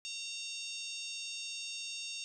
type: harmonic tone with a mistuned harmonic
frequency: 917 Hz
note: A#5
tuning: 29 cents flat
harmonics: 3 / 4 / 5 / 6 / 7 / 8 / 9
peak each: -44 / -45 / -48 / -47 / -48 / -55 / -52 dBFS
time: 0.05-2.24 s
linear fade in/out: 0 ms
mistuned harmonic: 8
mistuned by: -74 cents
effects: 12-bit